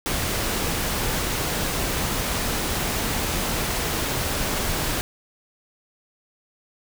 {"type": "noise", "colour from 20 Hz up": "pink", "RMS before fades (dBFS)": -25, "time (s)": [0.06, 5.01], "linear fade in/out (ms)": 0, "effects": []}